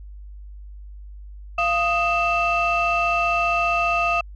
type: tone cluster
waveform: sine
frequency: 689 / 1246 / 2659 Hz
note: F5 / D#6 / E7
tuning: -24 / +2 / +14 cents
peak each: -21 dBFS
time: 1.58-4.21 s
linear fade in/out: 5 ms
effects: tanh soft clip ceiling -13 dBFS + added 50 Hz sine -36 dBFS peak until 4.35 s